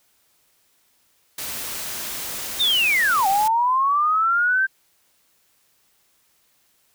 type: noise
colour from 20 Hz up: white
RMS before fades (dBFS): -30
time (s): 1.38-3.48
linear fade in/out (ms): 5
type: linear two-way sweep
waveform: sine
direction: down then up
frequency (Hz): 3729 to 760 to 1577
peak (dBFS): -16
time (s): 2.59-4.67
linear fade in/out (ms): 20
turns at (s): 3.27
effects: white hiss -63 dBFS RMS until 6.94 s